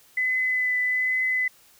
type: tone with vibrato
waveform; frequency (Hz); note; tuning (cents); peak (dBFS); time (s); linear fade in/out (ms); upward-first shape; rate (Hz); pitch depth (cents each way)
sine; 2012; B6; +32; -21; 0.17-1.48; 5; triangle; 1.2; 15
effects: white hiss -56 dBFS RMS until 1.79 s